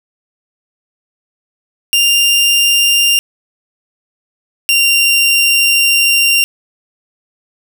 sawtooth tone pair in turn, 2794 / 2773 Hz, F7 / F7, 0 / -13 cents, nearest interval unison, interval 13 cents, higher first, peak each -5 dBFS, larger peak neither, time 1.93-3.19 / 4.69-6.44 s, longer second, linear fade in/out 0 ms, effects none

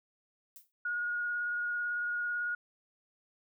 violet noise with exponential decay, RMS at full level -47 dBFS, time 0.56-0.72 s, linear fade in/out 0 ms, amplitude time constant 33 ms
sine tone with vibrato, 1440 Hz, F#6, 47 cents flat, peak -31 dBFS, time 0.85-2.55 s, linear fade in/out 5 ms, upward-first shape square, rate 18 Hz, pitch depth 10 cents each way
effects none

